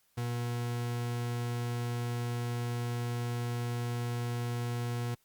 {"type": "tone", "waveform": "40% pulse", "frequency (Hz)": 120, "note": "B2", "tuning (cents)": -49, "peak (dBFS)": -31, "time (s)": [0.17, 5.15], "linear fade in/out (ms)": 10, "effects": ["white hiss -71 dBFS RMS until 5.24 s", "Opus 48 kbps"]}